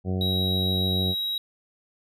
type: harmonic tone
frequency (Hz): 93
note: F#2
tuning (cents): +9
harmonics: 1 / 2 / 3 / 4 / 5 / 6 / 7 / 8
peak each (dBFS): -26 / -28 / -38 / -35 / -38 / -43 / -43 / -43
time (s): 0.04-1.15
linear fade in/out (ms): 50
type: tone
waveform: triangle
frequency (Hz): 3840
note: B7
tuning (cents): -49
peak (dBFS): -24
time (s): 0.21-1.38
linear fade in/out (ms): 2
effects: none